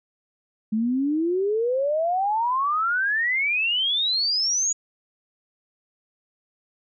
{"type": "exponential sweep", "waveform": "sine", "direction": "up", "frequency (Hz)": [211.5, 6870], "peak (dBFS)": -20, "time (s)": [0.72, 4.73], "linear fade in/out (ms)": 10, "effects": []}